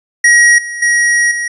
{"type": "tone with level steps", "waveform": "square", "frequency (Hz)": 1900, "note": "A#6", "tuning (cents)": 33, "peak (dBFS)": [-5, -21, -9, -16], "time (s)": [0.24, 1.48], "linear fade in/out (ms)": 5, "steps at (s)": [0.58, 0.82, 1.31], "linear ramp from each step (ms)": 5, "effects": ["resampled to 24000 Hz"]}